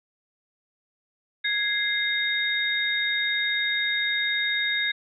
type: tone cluster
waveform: sine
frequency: 1659 / 2098 / 3722 Hz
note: G#6 / C7 / A#7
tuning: -2 / +4 / -3 cents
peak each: -27 dBFS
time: 1.44-4.92 s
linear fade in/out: 10 ms
effects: none